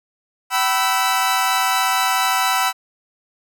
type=chord; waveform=sawtooth; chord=E minor; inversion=first; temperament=equal with one note detuned; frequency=764.3 / 987.8 / 1318.5 Hz; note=G5 / B5 / E6; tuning=-44 / 0 / 0 cents; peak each=-17 dBFS; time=0.5-2.73 s; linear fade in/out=50 ms; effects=none